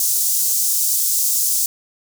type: high-pass noise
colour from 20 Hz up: pink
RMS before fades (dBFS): -18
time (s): 0-1.66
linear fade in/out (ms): 2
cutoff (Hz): 6200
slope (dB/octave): 24
effects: none